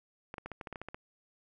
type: clicks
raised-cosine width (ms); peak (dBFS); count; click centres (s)
0.5; -26; 11; 0.341 / 0.382 / 0.46 / 0.517 / 0.612 / 0.672 / 0.727 / 0.758 / 0.816 / 0.886 / 0.945
effects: none